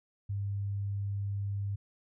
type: tone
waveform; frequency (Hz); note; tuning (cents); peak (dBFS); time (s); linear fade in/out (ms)
sine; 100; G2; +35; -31; 0.29-1.76; 10
effects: none